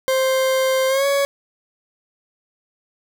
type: tone with pitch glide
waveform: 40% pulse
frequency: 525 to 559.4 Hz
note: C5 to C#5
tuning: +6 to +16 cents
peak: -15 dBFS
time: 0.08-1.25 s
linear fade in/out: 0 ms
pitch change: +110 cents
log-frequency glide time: 0.88-1.06 s
effects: none